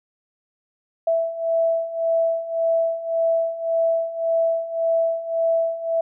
sine beating tone pair, 659.3 / 661.1 Hz, E5 / E5, 0 / +5 cents, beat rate 1.8 Hz, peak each -24 / -20 dBFS, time 1.07-6.01 s, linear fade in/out 5 ms, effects none

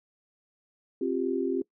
sine chord, C suspended fourth, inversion none, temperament equal with one note detuned, 265.9 / 349.2 / 392 Hz, C4 / F4 / G4, +28 / 0 / 0 cents, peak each -30 dBFS, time 1.01-1.62 s, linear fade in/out 5 ms, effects noise-tail reverb RT60 0.1 s tail -23 dB re dry

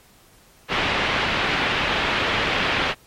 white low-pass noise, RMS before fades -22 dBFS, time 0.68-2.95 s, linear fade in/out 50 ms, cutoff 3100 Hz, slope 24 dB/octave, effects pink hiss -53 dBFS RMS until 3.06 s + MP3 64 kbps

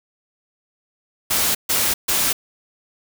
white noise bursts, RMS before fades -19 dBFS, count 3, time 1.3-2.33 s, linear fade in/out 10 ms, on 250 ms, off 140 ms, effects none

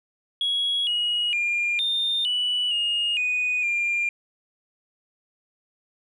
sine tone with pitch steps, 3329 / 2896 / 2406 / 3626 / 2957 / 2850 / 2481 / 2396 Hz, G#7 / F#7 / D7 / A#7 / F#7 / F7 / D#7 / D7, +3 / -38 / +41 / -49 / -2 / +34 / -6 / +34 cents, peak -20 dBFS, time 0.41-4.09 s, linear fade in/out 2 ms, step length 460 ms, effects tanh soft clip ceiling -18 dBFS

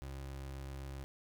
30% pulse tone, 67.7 Hz, C#2, 40 cents flat, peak -40 dBFS, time 0.02-1.04 s, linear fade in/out 0 ms, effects none

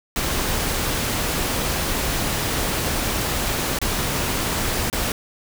pink noise with dropouts, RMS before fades -23 dBFS, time 0.16-5.12 s, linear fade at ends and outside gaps 1 ms, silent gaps 3.788-3.815 / 4.9-4.928 s, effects none

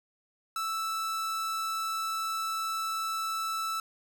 45% pulse tone, 1318.5 Hz, E6, in tune, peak -30 dBFS, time 0.56-3.8 s, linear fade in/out 2 ms, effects none

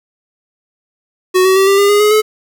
square tone with pitch steps, 370 / 378 / 386.2 / 394.5 / 403 / 411.7 / 420.6 / 429.7 Hz, F#4 / F#4 / G4 / G4 / G4 / G#4 / G#4 / A4, 0 / +37 / -26 / +11 / +48 / -15 / +22 / -41 cents, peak -8 dBFS, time 1.34-2.22 s, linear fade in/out 20 ms, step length 110 ms, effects 8-bit

